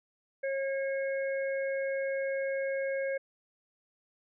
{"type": "harmonic tone", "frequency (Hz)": 543, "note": "C#5", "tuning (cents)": -36, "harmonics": [1, 3, 4], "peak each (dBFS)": [-30, -40, -42], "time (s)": [0.43, 3.18], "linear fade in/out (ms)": 10, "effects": []}